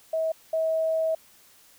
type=tone pair in turn; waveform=sine; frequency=643 / 643 Hz; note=E5 / E5; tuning=-43 / -43 cents; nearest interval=unison; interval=0 cents; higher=neither; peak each=-23 / -22 dBFS; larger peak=second; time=0.13-0.32 / 0.53-1.15 s; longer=second; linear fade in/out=5 ms; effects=white hiss -56 dBFS RMS until 1.78 s